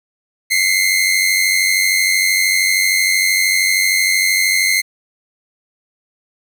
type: tone pair together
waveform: sawtooth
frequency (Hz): 2051 / 2144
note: C7 / C7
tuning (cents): -35 / +42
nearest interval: minor second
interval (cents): 77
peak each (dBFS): -12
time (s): 0.5-4.82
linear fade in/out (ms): 20
effects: none